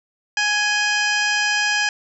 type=harmonic tone with a mistuned harmonic; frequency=834 Hz; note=G#5; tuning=7 cents sharp; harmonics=1 / 2 / 3 / 4 / 5 / 6 / 7 / 8 / 9; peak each=-27 / -20 / -24 / -28 / -35 / -26 / -31 / -37 / -36 dBFS; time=0.37-1.89 s; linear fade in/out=2 ms; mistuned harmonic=4; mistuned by=-100 cents; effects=none